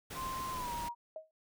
pink noise, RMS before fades -44 dBFS, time 0.1-0.89 s, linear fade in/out 10 ms
sine tone with pitch glide, 1046.5 to 948.6 Hz, C6 to A#5, 0 to +30 cents, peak -37 dBFS, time 0.14-0.95 s, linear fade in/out 50 ms, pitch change -170 cents, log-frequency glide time 0.51-0.72 s
sine tone with exponential decay, 632 Hz, D#5, 27 cents sharp, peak -37 dBFS, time 1.16-1.31 s, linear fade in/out 2 ms, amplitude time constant 31 ms
effects none

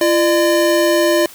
square tone pair together, 341.2 / 602 Hz, F4 / D5, -40 / +43 cents, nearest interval minor seventh, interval 983 cents, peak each -15 dBFS, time 0.01-1.26 s, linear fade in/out 2 ms, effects white hiss -39 dBFS RMS until 1.34 s

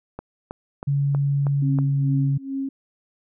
click train, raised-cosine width 1 ms, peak -18 dBFS, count 6, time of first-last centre 0.19-1.787 s, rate 3.13 Hz
sine tone with pitch glide, 140.9 to 139.68 Hz, C#3 to C#3, +29 to +14 cents, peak -18 dBFS, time 0.87-2.38 s, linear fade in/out 10 ms, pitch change -15 cents, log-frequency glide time 1.58-2.01 s
sine tone with tremolo, 271.1 Hz, C#4, 38 cents flat, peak -23 dBFS, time 1.62-2.69 s, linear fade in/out 5 ms, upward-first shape sine, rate 2.3 Hz, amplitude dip 85%
effects none

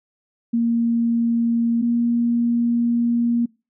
sine tone pair in turn, 232.9 / 236.2 Hz, A#3 / A#3, -1 / +23 cents, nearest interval unison, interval 24 cents, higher second, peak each -16 dBFS, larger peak neither, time 0.53-1.82 / 1.82-3.46 s, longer second, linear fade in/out 10 ms, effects noise-tail reverb RT60 0.3 s tail -25 dB re dry

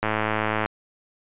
click train, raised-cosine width 0.5 ms, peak -8 dBFS, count 69, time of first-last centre 0.03-0.66 s, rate 108 Hz, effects resampled to 8000 Hz

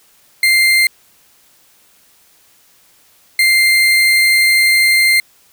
35% pulse tone pair in turn, 2096 / 2096 Hz, C7 / C7, +2 / +2 cents, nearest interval unison, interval 0 cents, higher neither, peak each -7 dBFS, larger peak neither, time 0.43-0.87 / 3.39-5.2 s, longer second, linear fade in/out 2 ms, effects white hiss -51 dBFS RMS until 5.52 s

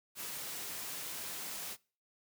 white noise, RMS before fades -42 dBFS, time 0.15-1.77 s, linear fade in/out 50 ms, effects noise-tail reverb RT60 0.4 s tail -24 dB re dry + high-pass 100 Hz 12 dB/octave

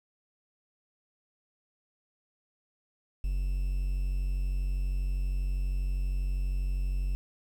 triangle tone with quantisation, 46.25 Hz, F#1, in tune, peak -25 dBFS, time 3.24-7.15 s, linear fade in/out 0 ms, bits 9, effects none

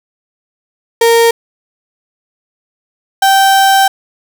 35% pulse tone pair in turn, 462.8 / 778.8 Hz, A#4 / G5, -13 / -12 cents, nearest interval major sixth, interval 901 cents, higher second, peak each -4 dBFS, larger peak neither, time 1.01-1.31 / 3.22-3.88 s, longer second, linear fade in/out 5 ms, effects none

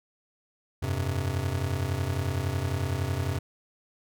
square chord, F suspended second, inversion none, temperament just, 87.31 / 98.22 / 130.96 Hz, F2 / G2 / C3, 0 / +4 / +2 cents, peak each -32 dBFS, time 0.82-3.39 s, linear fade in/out 10 ms, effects none

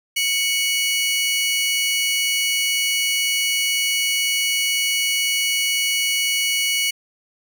sawtooth tone pair together, 2228 / 2930 Hz, C#7 / F#7, +8 / -18 cents, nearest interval perfect fourth, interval 474 cents, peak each -18 dBFS, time 0.16-6.91 s, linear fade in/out 10 ms, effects none

